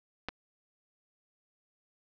clicks, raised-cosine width 0.3 ms, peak -18 / -26 dBFS, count 2, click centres 0.286 / 0.29 s, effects resampled to 16000 Hz + 9-bit

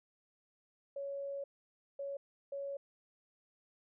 sine tone bursts at uneven times, 558 Hz, C#5, 11 cents sharp, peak -38 dBFS, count 3, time 0.96-1.44 / 1.99-2.17 / 2.52-2.77 s, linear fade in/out 5 ms, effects none

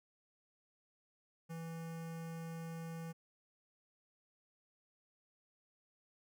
square tone with notch filter, 164.81 Hz, E3, in tune, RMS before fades -45 dBFS, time 1.49-3.13 s, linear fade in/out 20 ms, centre 3800 Hz, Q 1.5, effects none

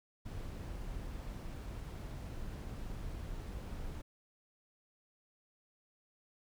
brown noise, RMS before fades -43 dBFS, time 0.25-4.02 s, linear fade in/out 10 ms, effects none

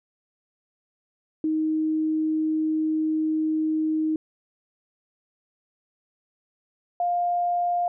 sine tone pair in turn, 313.2 / 703.1 Hz, D#4 / F5, +11 / +11 cents, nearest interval octave + major second, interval 1400 cents, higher second, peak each -21 dBFS, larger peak neither, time 1.44-4.16 / 7-7.88 s, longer first, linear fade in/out 2 ms, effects none

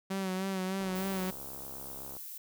sawtooth tone with vibrato, 189.7 Hz, F#3, 43 cents sharp, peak -28 dBFS, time 0.1-1.31 s, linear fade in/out 10 ms, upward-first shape sine, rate 3.3 Hz, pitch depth 42 cents each way
click train, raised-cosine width 1 ms, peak -34 dBFS, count 93, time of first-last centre 0.81-2.167 s, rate 67.8 Hz
violet noise, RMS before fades -44 dBFS, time 0.95-2.38 s, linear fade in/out 5 ms
effects none

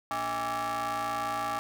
35% pulse ring-modulated tone, 174.61 Hz, F3, in tune, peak -25 dBFS, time 0.11-1.59 s, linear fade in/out 0 ms, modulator 989 Hz, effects none

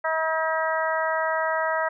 harmonic tone, 320 Hz, D#4, 49 cents sharp, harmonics 2 / 3 / 4 / 5 / 6, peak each -26 / -28 / -29 / -30 / -31 dBFS, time 0.04-1.89 s, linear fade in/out 10 ms, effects none

